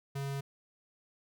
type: tone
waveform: square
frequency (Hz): 138.59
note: C#3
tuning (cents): 0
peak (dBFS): -35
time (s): 0.15-0.41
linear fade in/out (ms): 10
effects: none